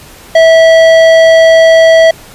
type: tone with tanh clipping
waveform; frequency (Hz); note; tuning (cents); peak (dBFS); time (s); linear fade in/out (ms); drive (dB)
sine; 652; E5; -19; -3; 0.35-2.11; 5; 14
effects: pink hiss -34 dBFS RMS until 2.34 s + resampled to 32000 Hz